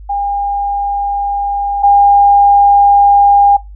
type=tone pair in turn; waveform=sine; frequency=807 / 807 Hz; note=G#5 / G#5; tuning=-50 / -50 cents; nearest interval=unison; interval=0 cents; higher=neither; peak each=-13 / -4 dBFS; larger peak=second; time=0.09-1.83 / 1.83-3.57 s; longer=neither; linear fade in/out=10 ms; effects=noise-tail reverb RT60 0.2 s tail -19 dB re dry + added 50 Hz sine -29 dBFS peak until 3.75 s